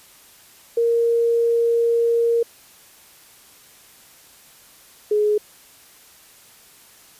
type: tone pair in turn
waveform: sine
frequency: 466.2 / 420.2 Hz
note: A#4 / G#4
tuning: 0 / +20 cents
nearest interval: major second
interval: 180 cents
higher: first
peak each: -15 dBFS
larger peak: neither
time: 0.77-2.43 / 5.11-5.38 s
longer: first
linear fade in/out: 5 ms
effects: white hiss -49 dBFS RMS until 7.19 s + resampled to 32000 Hz